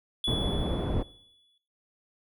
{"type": "tone with exponential decay", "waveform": "triangle", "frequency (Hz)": 3419, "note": "G#7", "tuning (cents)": 50, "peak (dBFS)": -25, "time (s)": [0.24, 1.58], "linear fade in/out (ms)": 2, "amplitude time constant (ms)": 290}
{"type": "low-pass noise", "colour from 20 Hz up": "pink", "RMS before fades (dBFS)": -29, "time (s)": [0.27, 1.03], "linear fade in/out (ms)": 10, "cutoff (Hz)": 610, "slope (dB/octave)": 12}
{"effects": ["noise-tail reverb RT60 0.6 s tail -20 dB re dry"]}